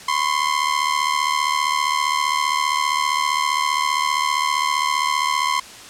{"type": "ring-modulated tone", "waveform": "sawtooth", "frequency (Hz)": 1046.5, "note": "C6", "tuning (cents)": 0, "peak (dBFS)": -11, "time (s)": [0.08, 5.6], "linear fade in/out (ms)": 5, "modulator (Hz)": 37.6, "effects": ["white hiss -39 dBFS RMS until 5.89 s", "low-pass 8000 Hz 12 dB/octave"]}